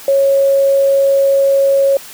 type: tone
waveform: sine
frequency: 550 Hz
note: C#5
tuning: 14 cents flat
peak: -8 dBFS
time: 0.08-1.97 s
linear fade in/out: 2 ms
effects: white hiss -34 dBFS RMS until 2.13 s